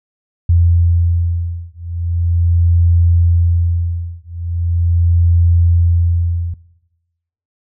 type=beating tone pair; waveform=sine; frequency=85.3 / 85.7 Hz; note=F2 / F2; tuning=-40 / -32 cents; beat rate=0.4 Hz; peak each=-13 dBFS; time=0.49-6.54 s; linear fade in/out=5 ms; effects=noise-tail reverb RT60 1.0 s tail -20 dB re dry